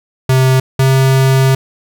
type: tone pair in turn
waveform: square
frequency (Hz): 130.81 / 133.1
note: C3 / C3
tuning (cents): 0 / +30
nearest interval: unison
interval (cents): 30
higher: second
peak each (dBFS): -8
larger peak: neither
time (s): 0.29-0.6 / 0.79-1.55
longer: second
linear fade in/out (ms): 5
effects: none